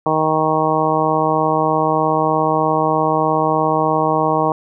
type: harmonic tone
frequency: 156.8 Hz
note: D#3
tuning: 14 cents sharp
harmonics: 1 / 2 / 3 / 4 / 5 / 6 / 7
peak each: -24 / -22 / -21 / -21 / -20 / -21 / -21 dBFS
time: 0.06-4.52 s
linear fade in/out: 2 ms
effects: none